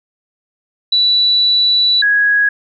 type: tone pair in turn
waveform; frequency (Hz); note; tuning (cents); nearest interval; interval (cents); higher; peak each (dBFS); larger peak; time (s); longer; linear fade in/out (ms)
sine; 3950 / 1660.8; B7 / G#6; 0 / 0; octave + minor third; 1500; first; -9; neither; 0.92-2.02 / 2.02-2.49; first; 5
effects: none